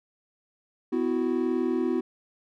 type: chord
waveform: triangle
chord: B suspended fourth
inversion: none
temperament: equal with one note detuned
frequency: 252.4 / 329.6 / 370 Hz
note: B3 / E4 / F#4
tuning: +38 / 0 / 0 cents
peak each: -26 dBFS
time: 0.92-2.01 s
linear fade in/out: 10 ms
effects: none